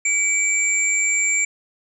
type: tone pair together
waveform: sine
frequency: 2300 / 7302 Hz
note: D7 / A#8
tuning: -37 / -37 cents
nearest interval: octave + minor sixth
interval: 2000 cents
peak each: -19 / -20 dBFS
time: 0.05-1.45 s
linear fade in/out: 5 ms
effects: none